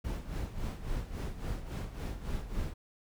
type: noise with tremolo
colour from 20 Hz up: brown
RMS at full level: -34 dBFS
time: 0.04-2.74 s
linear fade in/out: 10 ms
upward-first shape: sine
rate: 3.6 Hz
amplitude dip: 70%
effects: none